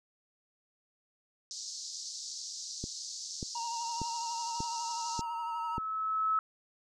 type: band-pass noise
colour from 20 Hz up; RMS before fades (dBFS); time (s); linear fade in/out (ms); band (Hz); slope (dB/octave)
white; -42; 1.51-5.21; 0; 4300 to 6800; 48
type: click train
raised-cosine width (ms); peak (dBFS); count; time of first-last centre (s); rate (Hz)
3; -24; 6; 2.84-5.781; 1.7
type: tone with vibrato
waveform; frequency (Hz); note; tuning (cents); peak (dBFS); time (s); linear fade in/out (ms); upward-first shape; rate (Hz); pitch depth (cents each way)
triangle; 932.3; A#5; 0; -33; 3.55-5.78; 5; triangle; 12; 41
type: tone with exponential growth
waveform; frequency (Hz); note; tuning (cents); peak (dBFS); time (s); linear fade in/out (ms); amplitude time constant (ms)
sine; 1297; E6; -28; -25; 3.81-6.39; 1; 560
effects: none